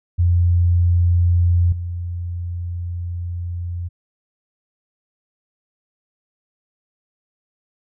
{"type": "tone with level steps", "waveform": "sine", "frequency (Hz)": 87.2, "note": "F2", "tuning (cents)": -2, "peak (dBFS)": [-12, -23], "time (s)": [0.18, 3.89], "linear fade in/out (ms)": 20, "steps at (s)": 1.72, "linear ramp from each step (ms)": 5, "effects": []}